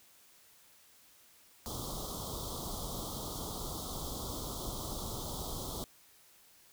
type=band-stop noise; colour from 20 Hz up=pink; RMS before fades=-40 dBFS; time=1.66-5.84 s; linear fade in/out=0 ms; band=1300 to 3200 Hz; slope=96 dB/octave; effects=white hiss -62 dBFS RMS until 6.72 s